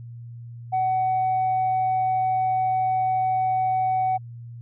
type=tone; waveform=sine; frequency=751 Hz; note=F#5; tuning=26 cents sharp; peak=-18 dBFS; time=0.72-4.18 s; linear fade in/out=20 ms; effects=tanh soft clip ceiling -17 dBFS + added 118 Hz sine -36 dBFS peak until 4.61 s